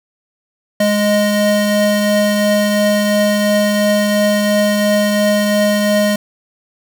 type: tone pair together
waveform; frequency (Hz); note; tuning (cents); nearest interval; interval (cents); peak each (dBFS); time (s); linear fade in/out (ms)
square; 207.9 / 620.8; G#3 / D#5; +2 / -4; octave + perfect fifth; 1894; -15; 0.8-6.16; 5
effects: none